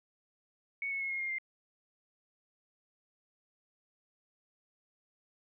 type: tone with pitch steps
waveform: sine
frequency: 2221 / 2197 / 2173 / 2149 / 2126 / 2102 Hz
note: C#7 / C#7 / C#7 / C7 / C7 / C7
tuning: +3 / -16 / -35 / +46 / +27 / +7 cents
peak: -33 dBFS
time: 0.82-1.384 s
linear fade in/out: 2 ms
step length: 94 ms
effects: none